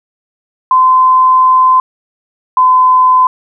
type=tone pair in turn; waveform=sine; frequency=1029 / 1019.5 Hz; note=C6 / C6; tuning=-29 / -45 cents; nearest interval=unison; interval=16 cents; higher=first; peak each=-4 dBFS; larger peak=neither; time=0.71-1.8 / 2.57-3.27 s; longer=first; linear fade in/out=2 ms; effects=none